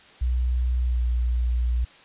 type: tone with pitch glide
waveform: sine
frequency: 61.74 to 60.16 Hz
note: B1 to B1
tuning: 0 to -45 cents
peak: -20 dBFS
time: 0.21-1.85 s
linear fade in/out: 10 ms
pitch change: -45 cents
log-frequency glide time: 0.86-1 s
effects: white hiss -50 dBFS RMS until 2.04 s + resampled to 8000 Hz